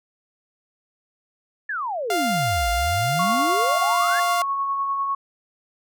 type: exponential two-way sweep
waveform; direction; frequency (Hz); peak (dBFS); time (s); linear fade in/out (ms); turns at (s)
sine; down then up; 1799 to 52.6 to 1799; -24; 1.69-4.2; 5; 2.7
type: tone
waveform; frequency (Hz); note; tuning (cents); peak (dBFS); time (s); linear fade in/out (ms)
sawtooth; 698.5; F5; 0; -17; 2.1-4.42; 2
type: tone with tremolo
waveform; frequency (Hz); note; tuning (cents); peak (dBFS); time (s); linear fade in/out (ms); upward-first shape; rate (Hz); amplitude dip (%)
sine; 1104; C#6; -7; -20; 3.19-5.15; 5; sine; 10; 30
effects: none